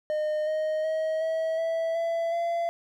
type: tone with pitch steps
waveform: triangle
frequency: 611 / 622 / 633.3 / 644.7 / 656.4 / 668.2 / 680.3 Hz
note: D#5 / D#5 / D#5 / E5 / E5 / E5 / F5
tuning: -32 / -1 / +30 / -39 / -8 / +23 / -46 cents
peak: -23 dBFS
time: 0.1-2.69 s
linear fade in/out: 0 ms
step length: 370 ms
effects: none